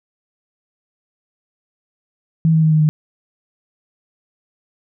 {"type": "tone with pitch steps", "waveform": "sine", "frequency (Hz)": [161.6, 159.47, 157.36, 155.29, 153.24], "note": ["E3", "D#3", "D#3", "D#3", "D#3"], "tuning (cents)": [-34, 43, 20, -3, -26], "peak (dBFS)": -10, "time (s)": [2.45, 2.89], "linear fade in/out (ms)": 0, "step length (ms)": 88, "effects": []}